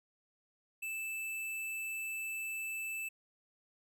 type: tone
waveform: square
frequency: 2637 Hz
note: E7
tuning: in tune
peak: -38 dBFS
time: 0.82-3.09 s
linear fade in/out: 10 ms
effects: none